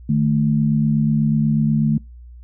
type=tone pair together; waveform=sine; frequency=151.4 / 219.6 Hz; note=D#3 / A3; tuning=-47 / -3 cents; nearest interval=tritone; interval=644 cents; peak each=-17 dBFS; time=0.09-1.98 s; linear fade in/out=5 ms; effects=noise-tail reverb RT60 0.2 s tail -25 dB re dry + added 60 Hz sine -37 dBFS peak until 2.43 s